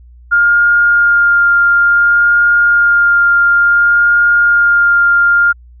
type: tone with vibrato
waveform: sine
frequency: 1408 Hz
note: F6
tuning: 14 cents sharp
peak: -6 dBFS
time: 0.31-5.53 s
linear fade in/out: 20 ms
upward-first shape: sine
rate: 0.57 Hz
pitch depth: 10 cents each way
effects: added 60 Hz sine -36 dBFS peak until 5.8 s